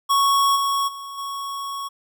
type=tone with level steps; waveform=square; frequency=1108.7 Hz; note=C#6; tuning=in tune; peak=-16 / -20 / -33 / -28 dBFS; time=0.09-1.89 s; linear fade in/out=20 ms; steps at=0.55 / 0.87 / 1.17 s; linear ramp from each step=20 ms; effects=none